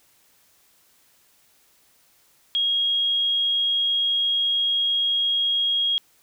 sine tone, 3277 Hz, G#7, 24 cents flat, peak -19 dBFS, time 2.55-5.98 s, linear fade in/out 0 ms, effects white hiss -60 dBFS RMS until 6.22 s

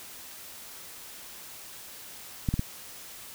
clicks, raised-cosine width 5 ms, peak -13 / -14 / -14 dBFS, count 3, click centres 2.488 / 2.54 / 2.594 s, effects white hiss -45 dBFS RMS until 3.34 s

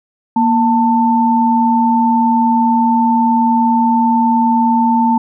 sine tone pair together, 235.4 / 890.5 Hz, A#3 / A5, +17 / +21 cents, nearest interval octave + major seventh, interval 2304 cents, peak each -12 dBFS, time 0.36-5.18 s, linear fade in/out 5 ms, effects none

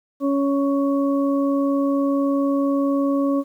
harmonic tone, 278.5 Hz, C#4, 8 cents sharp, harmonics 1 / 2 / 4, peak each -18 / -24 / -30 dBFS, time 0.2-3.44 s, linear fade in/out 50 ms, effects 9-bit

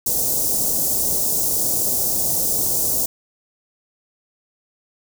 white band-stop noise, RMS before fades -20 dBFS, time 0.06-3.06 s, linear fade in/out 5 ms, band 690 to 5900 Hz, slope 24 dB/octave, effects none

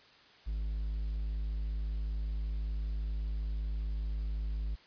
triangle tone, 52.6 Hz, G#1, 23 cents sharp, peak -30 dBFS, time 0.46-4.76 s, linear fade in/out 20 ms, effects white hiss -59 dBFS RMS until 4.86 s + resampled to 11025 Hz

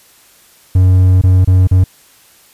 triangle tone with dropouts, 92.5 Hz, F#2, in tune, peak -3 dBFS, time 0.75-1.84 s, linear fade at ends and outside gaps 5 ms, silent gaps 1.215-1.236 / 1.447-1.474 / 1.673-1.712 s, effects white hiss -46 dBFS RMS until 2.53 s + resampled to 32000 Hz

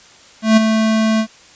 square tone with ADSR envelope, 220 Hz, A3, in tune, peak -6 dBFS, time 0.42-1.27 s, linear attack 150 ms, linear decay 14 ms, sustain -7 dB, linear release 74 ms, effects white hiss -44 dBFS RMS until 1.55 s + resampled to 16000 Hz

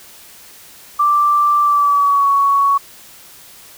sine tone with pitch glide, 1174.7 to 1117.1 Hz, D6 to C#6, 0 to +13 cents, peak -10 dBFS, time 0.99-2.78 s, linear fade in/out 10 ms, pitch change -87 cents, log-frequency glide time 1.62-2.28 s, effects white hiss -41 dBFS RMS until 3.77 s

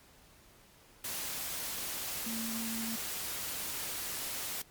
sine tone in noise, 226.6 Hz, A#3, 49 cents flat, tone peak -37 dBFS, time 2.26-2.96 s, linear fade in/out 5 ms, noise white, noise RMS -38 dBFS, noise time 1.04-4.62 s, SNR -2 dB, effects pink hiss -60 dBFS RMS until 4.7 s + MP3 96 kbps

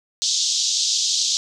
white band-pass noise, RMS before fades -21 dBFS, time 0.22-1.37 s, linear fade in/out 0 ms, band 3400 to 6800 Hz, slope 48 dB/octave, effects none

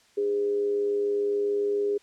sine tone with amplitude modulation, 408.7 Hz, G#4, 28 cents flat, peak -21 dBFS, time 0.17-1.98 s, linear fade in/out 10 ms, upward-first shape sine, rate 107 Hz, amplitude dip 40%, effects white hiss -60 dBFS RMS until 2.02 s + low-pass 7000 Hz 12 dB/octave

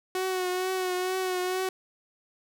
sawtooth tone with vibrato, 369.3 Hz, F#4, 3 cents flat, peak -23 dBFS, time 0.15-1.69 s, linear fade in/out 2 ms, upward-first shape triangle, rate 2.2 Hz, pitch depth 37 cents each way, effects none

